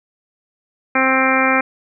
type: harmonic tone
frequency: 263.1 Hz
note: C4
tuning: 10 cents sharp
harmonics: 1 / 2 / 3 / 4 / 5 / 6 / 7 / 8 / 9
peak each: -20 / -21 / -22 / -23 / -20 / -22 / -24 / -22 / -20 dBFS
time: 0.95-1.61 s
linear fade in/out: 5 ms
effects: none